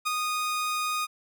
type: tone with ADSR envelope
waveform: sawtooth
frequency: 1237 Hz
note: D#6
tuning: 10 cents flat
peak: -20 dBFS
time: 0.05-1.07 s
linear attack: 21 ms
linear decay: 16 ms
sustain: -3 dB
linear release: 31 ms
effects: none